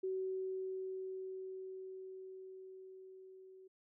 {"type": "tone with level ramp", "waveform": "sine", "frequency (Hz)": 377.4, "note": "F#4", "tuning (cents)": 34, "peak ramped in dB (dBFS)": [-35, -55], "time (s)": [0.03, 3.68], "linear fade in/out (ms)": 10, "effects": []}